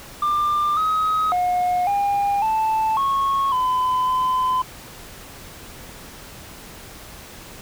sine tone with pitch steps, 1192 / 1266 / 720 / 806 / 879 / 1097 / 1013 / 1019 Hz, D6 / D#6 / F#5 / G5 / A5 / C#6 / B5 / C6, +25 / +30 / -47 / +48 / -2 / -18 / +44 / -46 cents, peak -15 dBFS, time 0.22-4.62 s, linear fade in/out 5 ms, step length 550 ms, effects tanh soft clip ceiling -16 dBFS + pink hiss -40 dBFS RMS until 7.61 s

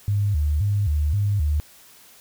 sine tone with vibrato, 87.3 Hz, F2, in tune, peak -18 dBFS, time 0.08-1.6 s, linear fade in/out 0 ms, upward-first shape square, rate 1.9 Hz, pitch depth 270 cents each way, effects white hiss -50 dBFS RMS until 2.2 s

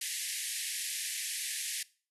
white band-pass noise, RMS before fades -37 dBFS, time 0.01-1.83 s, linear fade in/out 5 ms, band 1700 to 12000 Hz, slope 96 dB/octave, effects noise-tail reverb RT60 0.4 s tail -21 dB re dry

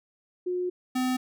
sine / square tone pair in turn, 360.6 / 255 Hz, F#4 / C4, -45 / -44 cents, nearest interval tritone, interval 599 cents, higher first, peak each -26 / -25 dBFS, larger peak second, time 0.46-0.7 / 0.95-1.17 s, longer first, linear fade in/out 10 ms, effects none

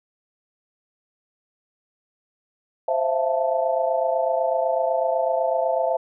sine chord, F major seventh, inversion second, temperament equal with one note detuned, 523.3 / 659.3 / 687.3 / 880 Hz, C5 / E5 / F5 / A5, 0 / 0 / -28 / 0 cents, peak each -24 / -23 / -26 / -28 dBFS, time 2.88-5.97 s, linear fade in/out 5 ms, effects none

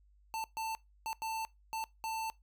square tone bursts at uneven times, 890 Hz, A5, 20 cents sharp, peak -36 dBFS, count 6, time 0.34-0.44 / 0.57-0.75 / 1.06-1.13 / 1.22-1.45 / 1.73-1.84 / 2.04-2.3 s, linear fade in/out 0 ms, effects noise-tail reverb RT60 0.2 s tail -22 dB re dry + added 50 Hz sine -62 dBFS peak until 2.42 s

